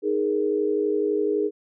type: chord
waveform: sine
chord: D# suspended fourth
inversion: none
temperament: just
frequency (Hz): 311.1 / 414.8 / 466.7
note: D#4 / G#4 / A#4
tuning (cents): 0 / -2 / +2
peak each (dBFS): -27 / -22 / -28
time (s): 0.02-1.51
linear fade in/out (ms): 50
effects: none